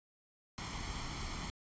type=noise with comb filter; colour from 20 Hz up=pink; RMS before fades=-41 dBFS; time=0.58-1.5 s; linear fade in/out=0 ms; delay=0.93 ms; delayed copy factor=+0.6; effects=resampled to 16000 Hz